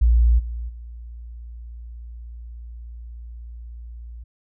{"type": "tone with level steps", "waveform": "sine", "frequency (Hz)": 58.27, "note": "A#1", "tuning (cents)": 0, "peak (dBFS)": [-12, -26, -34], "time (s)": [0.01, 4.24], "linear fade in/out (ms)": 10, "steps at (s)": [0.38, 0.68], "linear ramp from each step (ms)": 20, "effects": []}